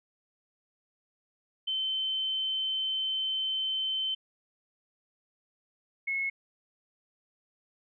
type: tone pair in turn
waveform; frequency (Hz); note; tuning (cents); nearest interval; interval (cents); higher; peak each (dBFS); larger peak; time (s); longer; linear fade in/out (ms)
sine; 3080 / 2182; G7 / C#7; -31 / -28; tritone; 597; first; -28; neither; 1.67-4.15 / 6.07-6.3; first; 10
effects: none